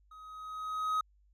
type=tone with level ramp; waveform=triangle; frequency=1263 Hz; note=D#6; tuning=26 cents sharp; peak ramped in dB=-48 to -25 dBFS; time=0.11-1.01 s; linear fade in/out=5 ms; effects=added 50 Hz sine -63 dBFS peak until 1.33 s